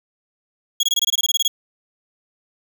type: tone bursts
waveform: 30% pulse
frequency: 3322 Hz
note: G#7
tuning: in tune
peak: -12 dBFS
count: 13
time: 0.8-1.48 s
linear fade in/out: 5 ms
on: 32 ms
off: 22 ms
effects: 9-bit